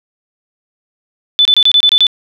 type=tone bursts; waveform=sine; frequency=3500 Hz; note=A7; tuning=10 cents flat; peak=-5 dBFS; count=8; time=1.39-2.068 s; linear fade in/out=0 ms; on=62 ms; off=26 ms; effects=none